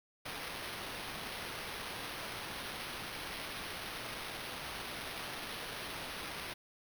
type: noise with sample-and-hold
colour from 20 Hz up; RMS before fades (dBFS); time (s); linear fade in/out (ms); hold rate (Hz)
violet; -43; 0.25-6.54; 10; 7350
effects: none